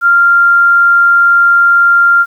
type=tone; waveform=sine; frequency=1391 Hz; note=F6; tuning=7 cents flat; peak=-4 dBFS; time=0.01-2.26 s; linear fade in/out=50 ms; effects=7-bit